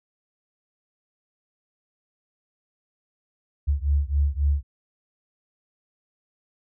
sine beating tone pair, 70 / 73.7 Hz, C#2 / D2, +18 / +7 cents, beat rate 3.7 Hz, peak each -22 / -23 dBFS, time 3.67-4.63 s, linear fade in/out 20 ms, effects none

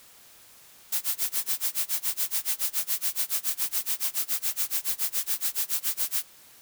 blue noise with tremolo, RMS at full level -25 dBFS, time 0.92-6.24 s, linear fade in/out 5 ms, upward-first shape sine, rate 7.1 Hz, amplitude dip 100%, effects white hiss -53 dBFS RMS until 6.61 s

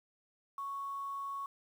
sine tone with quantisation, 1108.7 Hz, C#6, in tune, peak -37 dBFS, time 0.58-1.46 s, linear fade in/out 2 ms, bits 10, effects none

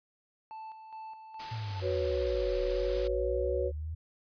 triangle tone with tremolo, 880 Hz, A5, in tune, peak -39 dBFS, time 0.51-1.8 s, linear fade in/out 0 ms, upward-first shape square, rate 2.4 Hz, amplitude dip 50%
white noise, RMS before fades -42 dBFS, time 1.39-3.08 s, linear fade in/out 10 ms
sine linear two-way sweep, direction down then up, 115.3 to 38.43 to 81.5 Hz, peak -34 dBFS, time 1.51-3.95 s, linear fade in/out 10 ms, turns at 2.61 s
sine chord, F# suspended fourth, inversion none, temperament equal, 370 / 493.9 / 554.4 Hz, F#4 / B4 / C#5, 0 / 0 / 0 cents, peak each -33 dBFS, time 1.81-3.72 s, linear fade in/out 50 ms
effects resampled to 11025 Hz

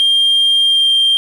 sine tone with pitch glide, 3200 to 3180 Hz, G7 to G7, +35 to +24 cents, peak -7 dBFS, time 0-1.17 s, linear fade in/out 0 ms, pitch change -11 cents, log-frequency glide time 0.64-0.91 s, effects tanh soft clip ceiling -7 dBFS + 7-bit

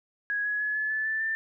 sine tone with pitch steps, 1661.2 / 1680.5 / 1700 / 1719.8 / 1739.8 / 1760 / 1780.4 Hz, G#6 / G#6 / G#6 / A6 / A6 / A6 / A6, 0 / +20 / +40 / -40 / -20 / 0 / +20 cents, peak -26 dBFS, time 0.3-1.35 s, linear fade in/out 0 ms, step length 150 ms, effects none

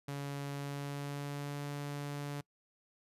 sawtooth tone with pitch glide, 141.4 to 143.95 Hz, C#3 to D3, +35 to -34 cents, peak -34 dBFS, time 0.08-2.41 s, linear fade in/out 5 ms, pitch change +31 cents, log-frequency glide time 0.51-1.64 s, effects noise-tail reverb RT60 0.1 s tail -24 dB re dry + resampled to 32000 Hz

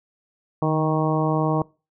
harmonic tone with a mistuned harmonic, 156.7 Hz, D#3, 13 cents sharp, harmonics 1 / 2 / 3 / 4 / 5 / 6 / 7, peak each -22 / -25 / -27 / -28 / -29 / -30 / -30 dBFS, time 0.62-1.62 s, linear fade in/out 2 ms, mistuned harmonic 1, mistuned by -29 cents, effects noise-tail reverb RT60 0.3 s tail -23 dB re dry

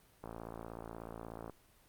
click train, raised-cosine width 1 ms, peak -30 dBFS, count 72, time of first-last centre 0.24-1.497 s, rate 56.5 Hz, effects pink hiss -66 dBFS RMS until 1.88 s + Opus 32 kbps

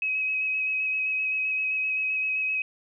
sine tone with vibrato, 2547 Hz, D#7, 40 cents sharp, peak -24 dBFS, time 0.02-2.62 s, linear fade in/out 2 ms, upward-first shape square, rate 7.7 Hz, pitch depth 12 cents each way, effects none

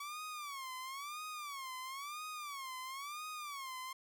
sawtooth tone with vibrato, 1131 Hz, C#6, 34 cents sharp, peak -39 dBFS, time 0-3.93 s, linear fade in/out 5 ms, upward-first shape sine, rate 0.99 Hz, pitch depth 170 cents each way, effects none

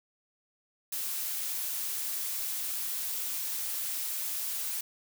blue noise, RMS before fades -34 dBFS, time 0.92-4.81 s, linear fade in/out 5 ms, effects none

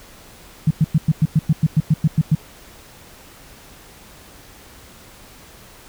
sine tone bursts, 156 Hz, D#3, 5 cents sharp, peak -10 dBFS, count 13, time 0.67-2.351 s, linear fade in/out 5 ms, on 37 ms, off 100 ms, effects pink hiss -44 dBFS RMS until 5.88 s

